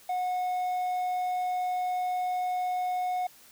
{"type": "tone", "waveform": "triangle", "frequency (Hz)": 729, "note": "F#5", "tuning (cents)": -26, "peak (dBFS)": -25, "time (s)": [0.09, 3.27], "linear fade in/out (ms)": 5, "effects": ["white hiss -55 dBFS RMS until 3.51 s"]}